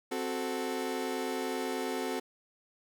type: chord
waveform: 30% pulse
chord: F# diminished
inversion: second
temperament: equal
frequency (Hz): 261.6 / 370 / 440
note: C4 / F#4 / A4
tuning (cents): 0 / 0 / 0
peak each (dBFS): -34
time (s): 0.11-2.2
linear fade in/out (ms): 10
effects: none